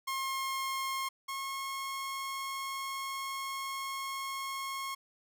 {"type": "tone pair in turn", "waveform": "sawtooth", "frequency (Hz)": [1072, 1085.1], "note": ["C6", "C#6"], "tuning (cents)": [42, -37], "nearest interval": "unison", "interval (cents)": 21, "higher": "second", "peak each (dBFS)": [-29, -32], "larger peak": "first", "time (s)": [[0.07, 1.09], [1.28, 4.95]], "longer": "second", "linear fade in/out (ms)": 10, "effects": []}